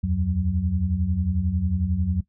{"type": "tone cluster", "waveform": "sine", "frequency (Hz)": [77.3, 88.4, 185.1], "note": ["D#2", "F2", "F#3"], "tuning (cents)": [-11, 22, 1], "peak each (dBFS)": [-27, -24, -25], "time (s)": [0.03, 2.21], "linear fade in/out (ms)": 10, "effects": ["noise-tail reverb RT60 0.1 s tail -17 dB re dry"]}